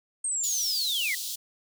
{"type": "linear sweep", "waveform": "sine", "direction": "down", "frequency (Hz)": [8570, 1898], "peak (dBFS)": -26, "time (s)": [0.24, 1.15], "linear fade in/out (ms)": 5}
{"type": "high-pass noise", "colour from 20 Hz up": "pink", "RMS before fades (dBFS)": -34, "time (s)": [0.43, 1.36], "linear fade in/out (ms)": 10, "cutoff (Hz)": 3400, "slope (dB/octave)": 48}
{"effects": []}